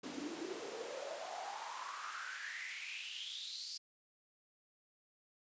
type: noise with high-pass filter sweep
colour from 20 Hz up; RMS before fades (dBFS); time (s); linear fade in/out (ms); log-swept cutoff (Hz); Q
pink; -45; 0.03-3.78; 10; 250 to 4900; 7
effects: resampled to 16000 Hz